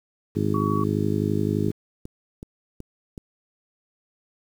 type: harmonic tone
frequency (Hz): 51.7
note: G#1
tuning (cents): -7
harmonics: 2 / 3 / 4 / 5 / 6 / 7 / 8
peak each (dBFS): -27 / -28 / -27 / -31 / -28 / -31 / -30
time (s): 0.35-1.72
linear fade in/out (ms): 20
type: tone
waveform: sine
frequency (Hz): 1128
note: C#6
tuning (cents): +30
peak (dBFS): -27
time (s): 0.54-0.84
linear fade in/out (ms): 5
type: click train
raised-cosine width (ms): 3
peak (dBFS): -23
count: 5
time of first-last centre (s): 1.68-3.178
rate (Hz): 2.67
effects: 8-bit